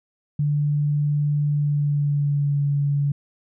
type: tone with pitch glide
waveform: sine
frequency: 146.83 to 142.81 Hz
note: D3 to D3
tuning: 0 to -48 cents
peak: -18 dBFS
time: 0.39-3.12 s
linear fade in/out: 5 ms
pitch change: -48 cents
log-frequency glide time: 1.5-2.61 s
effects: none